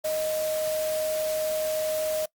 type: tone in noise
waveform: sine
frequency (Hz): 622.3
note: D#5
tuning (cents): 0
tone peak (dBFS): -25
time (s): 0.04-2.26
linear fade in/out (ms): 10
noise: white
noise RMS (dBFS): -36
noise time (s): 0.04-2.26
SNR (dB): +8
effects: noise-tail reverb RT60 0.1 s tail -22 dB re dry + Opus 48 kbps